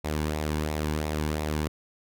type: tone with flanger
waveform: sawtooth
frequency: 76.4 Hz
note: D#2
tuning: 31 cents flat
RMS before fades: -29 dBFS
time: 0.04-1.68 s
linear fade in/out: 10 ms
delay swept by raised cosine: 0.64 to 1.61 ms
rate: 2.9 Hz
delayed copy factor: -0.5
effects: none